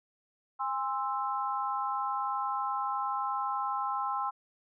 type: chord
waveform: sine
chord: Ab augmented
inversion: none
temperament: equal with one note detuned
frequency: 814.9 / 1046.5 / 1318.5 Hz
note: Ab5 / C6 / E6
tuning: -33 / 0 / 0 cents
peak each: -34 / -33 / -35 dBFS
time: 0.59-4.31 s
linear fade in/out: 20 ms
effects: none